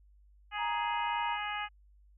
harmonic tone, 416.3 Hz, G#4, 4 cents sharp, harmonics 2 / 3 / 4 / 5 / 6 / 7, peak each -38 / -40 / -41 / -42 / -43 / -43 dBFS, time 0.51-1.69 s, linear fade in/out 50 ms
sine tone, 936 Hz, A#5, 7 cents sharp, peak -32 dBFS, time 0.57-1.38 s, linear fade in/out 50 ms
effects added 50 Hz sine -58 dBFS peak until 2.17 s

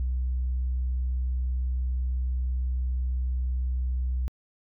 sine tone, 63 Hz, B1, 35 cents sharp, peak -23 dBFS, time 0-4.28 s, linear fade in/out 0 ms, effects tanh soft clip ceiling -22 dBFS

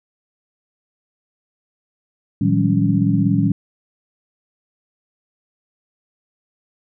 sine tone cluster, 114.4 / 158.5 / 183 / 199.3 / 279.7 Hz, A#2 / D#3 / F#3 / G3 / C#4, -32 / +32 / -19 / +29 / +16 cents, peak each -20 dBFS, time 2.41-3.52 s, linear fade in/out 5 ms, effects none

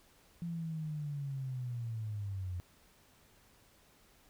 sine linear sweep, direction down, 172.1 to 87.31 Hz, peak -36 dBFS, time 0.42-2.6 s, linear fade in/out 0 ms, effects pink hiss -65 dBFS RMS until 4.29 s

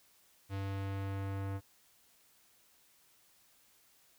square tone with low-pass filter sweep, 97.9 Hz, G2, 2 cents flat, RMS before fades -38 dBFS, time 0.49-1.61 s, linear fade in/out 50 ms, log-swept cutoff 3900 to 1600 Hz, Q 0.83, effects white hiss -67 dBFS RMS until 4.18 s

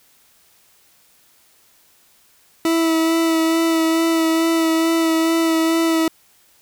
40% pulse tone with vibrato, 326.6 Hz, E4, 16 cents flat, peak -14 dBFS, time 2.65-6.08 s, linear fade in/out 2 ms, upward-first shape sine, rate 2.3 Hz, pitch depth 18 cents each way, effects white hiss -55 dBFS RMS until 6.61 s

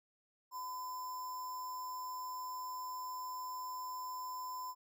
sine tone with sample-and-hold, 1007 Hz, B5, 33 cents sharp, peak -40 dBFS, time 0.51-4.75 s, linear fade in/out 50 ms, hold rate 6300 Hz, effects none

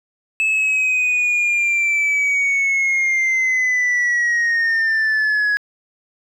sine linear sweep, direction down, 2611 to 1668 Hz, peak -12 dBFS, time 0.4-5.57 s, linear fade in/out 0 ms, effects tanh soft clip ceiling -14 dBFS + 9-bit

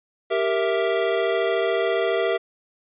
square chord, E diminished, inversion first, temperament equal, 392 / 466.2 / 659.3 Hz, G4 / Bb4 / E5, 0 / 0 / 0 cents, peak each -25 dBFS, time 0.3-2.38 s, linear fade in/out 20 ms, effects resampled to 8000 Hz

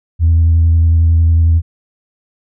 sine tone with vibrato, 82.41 Hz, E2, in tune, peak -5 dBFS, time 0.19-1.62 s, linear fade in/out 50 ms, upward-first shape sine, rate 11 Hz, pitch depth 18 cents each way, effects tanh soft clip ceiling -4 dBFS

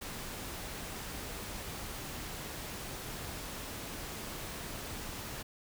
pink noise, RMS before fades -42 dBFS, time 0.01-5.43 s, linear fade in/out 10 ms, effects none

